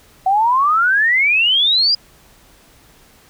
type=exponential sweep; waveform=sine; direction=up; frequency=743 to 4946 Hz; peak=-11 dBFS; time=0.26-1.95 s; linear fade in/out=5 ms; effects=pink hiss -49 dBFS RMS until 3.29 s